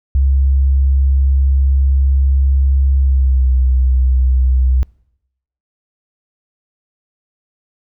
sine tone with pitch glide, 67.6 to 63.95 Hz, C#2 to C2, -43 to -39 cents, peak -9 dBFS, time 0.15-4.83 s, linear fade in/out 0 ms, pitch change -96 cents, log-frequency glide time 2.98-3.51 s, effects noise-tail reverb RT60 0.8 s tail -25 dB re dry

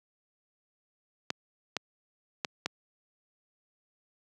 clicks, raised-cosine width 0.2 ms, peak -12 dBFS, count 4, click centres 1.304 / 1.767 / 2.448 / 2.66 s, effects high-pass 150 Hz 12 dB/octave

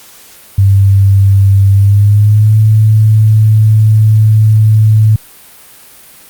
sine tone with pitch glide, 98.3 to 108.44 Hz, G2 to A2, +5 to -25 cents, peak -3 dBFS, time 0.58-5.16 s, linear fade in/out 5 ms, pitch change +170 cents, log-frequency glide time 1.7-2.57 s, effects white hiss -37 dBFS RMS until 6.29 s + Opus 48 kbps

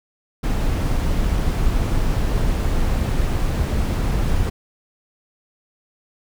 brown noise, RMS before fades -19 dBFS, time 0.43-4.5 s, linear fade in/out 10 ms, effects none

